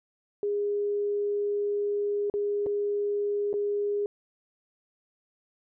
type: tone with dropouts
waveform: sine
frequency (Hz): 409.8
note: G#4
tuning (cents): -23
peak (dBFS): -25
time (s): 0.43-4.06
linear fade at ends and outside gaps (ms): 1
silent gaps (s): 2.299-2.339 / 2.662-2.666 / 3.53-3.539
effects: none